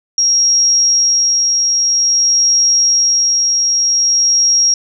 sine tone with tremolo, 5610 Hz, F8, 7 cents sharp, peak -8 dBFS, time 0.18-4.74 s, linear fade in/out 2 ms, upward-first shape sine, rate 0.51 Hz, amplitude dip 25%, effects none

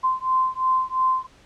sine beating tone pair, 1036 / 1038.9 Hz, C6 / C6, -17 / -13 cents, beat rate 2.9 Hz, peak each -22 dBFS, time 0.03-1.27 s, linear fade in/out 20 ms, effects pink hiss -53 dBFS RMS until 1.45 s + low-pass 6000 Hz 12 dB/octave

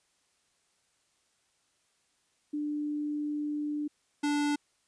sine / square tone pair in turn, 296.5 / 292.2 Hz, D4 / D4, +17 / -9 cents, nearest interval unison, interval 26 cents, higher first, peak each -30 / -27 dBFS, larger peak second, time 2.53-3.88 / 4.23-4.56 s, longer first, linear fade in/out 10 ms, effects white hiss -72 dBFS RMS until 4.87 s + resampled to 22050 Hz

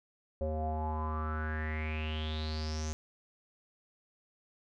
square tone with low-pass filter sweep, 77.78 Hz, D#2, in tune, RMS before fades -35 dBFS, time 0.41-2.93 s, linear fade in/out 0 ms, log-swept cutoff 550 to 6500 Hz, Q 8.5, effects none

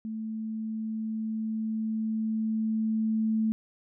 sine tone with level ramp, 220 Hz, A3, in tune, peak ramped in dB -32 to -23 dBFS, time 0.05-3.52 s, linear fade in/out 0 ms, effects none

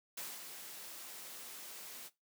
white noise with ADSR envelope, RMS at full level -43 dBFS, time 0.17-2.1 s, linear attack 7 ms, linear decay 210 ms, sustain -6 dB, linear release 37 ms, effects noise-tail reverb RT60 0.2 s tail -18 dB re dry + high-pass 200 Hz 12 dB/octave

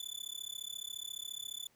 sawtooth tone with amplitude modulation, 3490 Hz, A7, 15 cents flat, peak -34 dBFS, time 0-1.67 s, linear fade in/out 2 ms, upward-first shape sine, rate 34.4 Hz, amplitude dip 100%, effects pink hiss -70 dBFS RMS until 1.75 s + high-pass 60 Hz 12 dB/octave

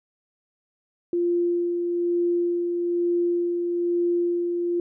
sine tone with tremolo, 347.5 Hz, F4, 9 cents flat, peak -19 dBFS, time 1.13-4.8 s, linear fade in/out 2 ms, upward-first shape sine, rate 1.1 Hz, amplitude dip 35%, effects none

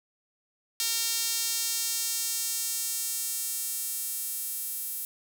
sawtooth tone with high-pass filter sweep, 460 Hz, A#4, 23 cents flat, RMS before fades -31 dBFS, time 0.8-5.05 s, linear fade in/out 0 ms, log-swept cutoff 4700 to 12000 Hz, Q 1, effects none

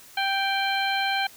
harmonic tone with a mistuned harmonic, 784 Hz, G5, in tune, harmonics 1 / 2 / 3 / 4 / 5, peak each -26 / -28 / -30 / -31 / -33 dBFS, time 0.17-1.27 s, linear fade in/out 5 ms, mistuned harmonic 5, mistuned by +76 cents, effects white hiss -49 dBFS RMS until 1.36 s

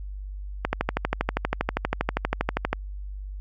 click train, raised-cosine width 0.5 ms, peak -7 dBFS, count 27, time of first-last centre 0.65-2.73 s, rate 12.5 Hz, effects added 49 Hz sine -32 dBFS peak until 3.4 s + MP3 48 kbps

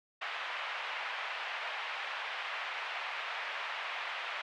white band-pass noise, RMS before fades -39 dBFS, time 0.21-4.42 s, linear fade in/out 10 ms, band 660 to 2800 Hz, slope 24 dB/octave, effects none

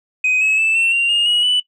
sine tone with pitch steps, 2511 / 2573 / 2636 / 2701 / 2767 / 2835 / 2904 / 2976 Hz, D#7 / E7 / E7 / E7 / F7 / F7 / F#7 / F#7, +15 / -43 / -1 / +42 / -17 / +25 / -33 / +9 cents, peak -11 dBFS, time 0.24-1.6 s, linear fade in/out 5 ms, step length 170 ms, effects noise-tail reverb RT60 0.1 s tail -19 dB re dry + tanh soft clip ceiling -11 dBFS

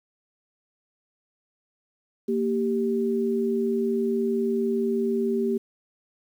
sine tone pair together, 231.6 / 392 Hz, A#3 / G4, -11 / 0 cents, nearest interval major sixth, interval 911 cents, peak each -25 / -24 dBFS, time 2.28-5.58 s, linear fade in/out 10 ms, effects 9-bit

